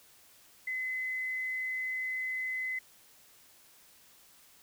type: tone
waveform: sine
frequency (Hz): 2033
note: B6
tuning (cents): +50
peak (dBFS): -32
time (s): 0.67-2.79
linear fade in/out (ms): 5
effects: white hiss -60 dBFS RMS until 4.62 s